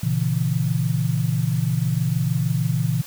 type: chord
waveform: sine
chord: A# diminished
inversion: none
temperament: equal with one note detuned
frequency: 118.03 / 138.59 / 164.81 Hz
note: A#2 / C#3 / E3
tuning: +22 / 0 / 0 cents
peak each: -23 dBFS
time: 0.03-3.02 s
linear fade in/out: 5 ms
effects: white hiss -40 dBFS RMS until 3.06 s